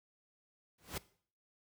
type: noise with exponential growth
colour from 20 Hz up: pink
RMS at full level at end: -35 dBFS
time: 0.78-0.98 s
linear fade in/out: 5 ms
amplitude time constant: 42 ms
effects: noise-tail reverb RT60 0.5 s tail -19 dB re dry + high-pass 60 Hz 12 dB/octave